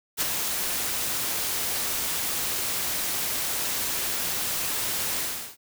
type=noise with ADSR envelope; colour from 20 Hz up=white; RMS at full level=-24 dBFS; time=0.17-5.57 s; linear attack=41 ms; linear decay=25 ms; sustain=-4 dB; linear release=370 ms; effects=none